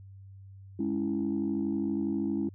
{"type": "chord", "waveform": "sine", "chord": "C# minor", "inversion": "second", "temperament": "equal", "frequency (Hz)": [207.7, 277.2, 329.6], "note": ["G#3", "C#4", "E4"], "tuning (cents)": [0, 0, 0], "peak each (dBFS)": -31, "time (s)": [0.79, 2.49], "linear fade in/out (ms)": 5, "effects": ["tanh soft clip ceiling -21 dBFS", "added 97 Hz sine -46 dBFS peak until 2.54 s"]}